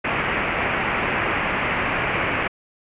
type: low-pass noise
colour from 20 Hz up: white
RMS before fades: -23 dBFS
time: 0.04-2.48 s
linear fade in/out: 10 ms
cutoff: 2600 Hz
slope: 48 dB/octave
effects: resampled to 8000 Hz